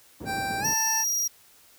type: band-pass noise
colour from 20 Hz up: pink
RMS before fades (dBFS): -37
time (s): 0.2-0.74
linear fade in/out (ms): 5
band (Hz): 120 to 480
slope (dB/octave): 12
type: tone with pitch glide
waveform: 25% pulse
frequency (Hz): 784 to 885.1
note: G5 to A5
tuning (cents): 0 to +10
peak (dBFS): -24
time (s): 0.25-1.05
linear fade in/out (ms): 50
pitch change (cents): +210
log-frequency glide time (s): 0.6-0.66
type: tone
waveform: 40% pulse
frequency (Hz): 5710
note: F8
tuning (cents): +37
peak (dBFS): -23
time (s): 0.64-1.28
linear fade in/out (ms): 10
effects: white hiss -56 dBFS RMS until 1.78 s